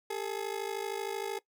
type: ring-modulated tone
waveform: 30% pulse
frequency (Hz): 424.7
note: G#4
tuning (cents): +39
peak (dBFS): -28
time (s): 0.1-1.39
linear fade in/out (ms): 5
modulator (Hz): 26.5
effects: noise-tail reverb RT60 0.1 s tail -19 dB re dry